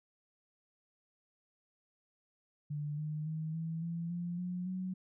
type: tone with pitch steps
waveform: sine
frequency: 147.8 / 152.66 / 157.68 / 162.86 / 168.22 / 173.75 / 179.46 / 185.36 Hz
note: D3 / D#3 / D#3 / E3 / E3 / F3 / F3 / F#3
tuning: +11 / -33 / +23 / -21 / +35 / -9 / +47 / +3 cents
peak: -35 dBFS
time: 2.7-4.94 s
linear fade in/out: 10 ms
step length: 280 ms
effects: none